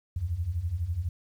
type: beating tone pair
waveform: sine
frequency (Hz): 77.78 / 89.78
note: D#2 / F2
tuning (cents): 0 / +48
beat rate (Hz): 12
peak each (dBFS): -33 / -29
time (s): 0.16-1.09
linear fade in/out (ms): 5
effects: 10-bit